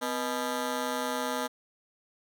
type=ring-modulated tone; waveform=15% pulse; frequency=370 Hz; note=F#4; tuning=in tune; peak=-20 dBFS; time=0.01-1.48 s; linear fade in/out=20 ms; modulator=116 Hz; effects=none